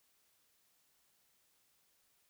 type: silence
effects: white hiss -74 dBFS RMS until 2.29 s